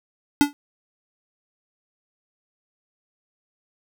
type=tone with exponential decay; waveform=square; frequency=288.5 Hz; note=D4; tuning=31 cents flat; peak=-9 dBFS; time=0.41-0.53 s; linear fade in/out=0 ms; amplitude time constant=25 ms; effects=none